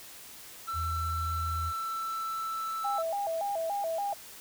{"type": "tone with pitch glide", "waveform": "triangle", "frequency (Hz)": [1338, 1320.3], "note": ["E6", "E6"], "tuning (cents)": [25, 2], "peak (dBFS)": -30, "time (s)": [0.67, 3.03], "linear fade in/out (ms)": 20, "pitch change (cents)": -23, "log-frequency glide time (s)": [1.51, 2.8]}
{"type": "tone", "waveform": "sine", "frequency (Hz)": 82.41, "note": "E2", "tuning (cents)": 0, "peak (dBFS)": -32, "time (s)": [0.73, 1.73], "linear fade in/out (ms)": 50}
{"type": "tone with vibrato", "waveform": "sine", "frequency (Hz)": 727, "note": "F#5", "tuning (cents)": -31, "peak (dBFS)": -29, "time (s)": [2.84, 4.14], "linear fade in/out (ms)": 10, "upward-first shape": "square", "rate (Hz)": 3.5, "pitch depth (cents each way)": 180}
{"effects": ["white hiss -48 dBFS RMS until 4.4 s"]}